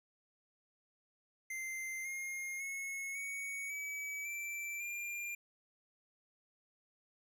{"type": "tone with pitch steps", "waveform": "square", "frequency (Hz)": [2084, 2133, 2183, 2234, 2286, 2339, 2394], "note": ["C7", "C7", "C#7", "C#7", "D7", "D7", "D7"], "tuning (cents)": [-7, 33, -27, 13, -47, -8, 33], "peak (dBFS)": -40, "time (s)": [1.5, 5.35], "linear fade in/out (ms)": 5, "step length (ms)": 550, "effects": []}